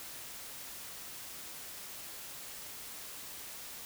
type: silence
effects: white hiss -46 dBFS RMS until 3.85 s